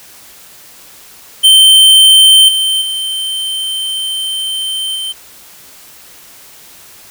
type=tone with level steps; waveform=square; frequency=3107 Hz; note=G7; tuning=16 cents flat; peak=-3 / -11 / -16 / -18 dBFS; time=1.43-5.13 s; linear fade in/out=20 ms; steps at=2.48 / 2.81 / 4.95 s; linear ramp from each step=10 ms; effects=white hiss -38 dBFS RMS until 7.1 s